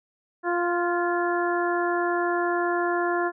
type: harmonic tone with a mistuned harmonic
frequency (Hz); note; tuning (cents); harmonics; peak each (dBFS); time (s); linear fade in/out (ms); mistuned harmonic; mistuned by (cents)
349.2; F4; 0; 1 / 2 / 3 / 4 / 5; -25 / -28 / -30 / -31 / -32; 0.43-3.32; 50; 5; -22
effects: none